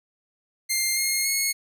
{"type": "tone with pitch steps", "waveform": "10% pulse", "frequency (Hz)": [2106, 2142, 2178], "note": ["C7", "C7", "C#7"], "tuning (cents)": [11, 40, -31], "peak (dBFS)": -13, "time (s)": [0.69, 1.53], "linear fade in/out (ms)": 20, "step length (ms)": 280, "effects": []}